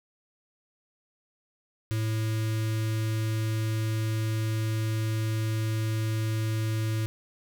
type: tone with notch filter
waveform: square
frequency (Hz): 110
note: A2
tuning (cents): 0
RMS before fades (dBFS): -28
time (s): 1.91-7.06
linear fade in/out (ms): 0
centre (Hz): 770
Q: 0.83
effects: none